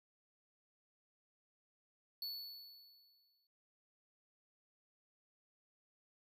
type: tone with exponential decay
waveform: square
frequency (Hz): 4435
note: C#8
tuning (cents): 0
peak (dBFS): -40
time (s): 2.22-3.47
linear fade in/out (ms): 2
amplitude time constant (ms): 270
effects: none